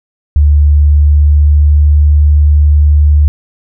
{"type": "tone with pitch glide", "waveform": "sine", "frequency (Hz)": [73.42, 74.06], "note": ["D2", "D2"], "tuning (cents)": [0, 15], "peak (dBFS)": -3, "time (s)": [0.36, 3.28], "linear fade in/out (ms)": 0, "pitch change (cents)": 15, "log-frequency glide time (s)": [0.68, 1.97], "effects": []}